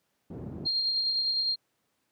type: low-pass noise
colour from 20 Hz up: pink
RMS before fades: -33 dBFS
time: 0.3-0.67 s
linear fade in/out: 5 ms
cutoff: 260 Hz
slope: 12 dB/octave
type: tone with tremolo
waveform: sine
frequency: 4211 Hz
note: C8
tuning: 10 cents sharp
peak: -24 dBFS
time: 0.65-1.56 s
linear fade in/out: 20 ms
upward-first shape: sine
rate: 9.8 Hz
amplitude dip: 30%
effects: pink hiss -75 dBFS RMS until 2.11 s + high-pass 150 Hz 12 dB/octave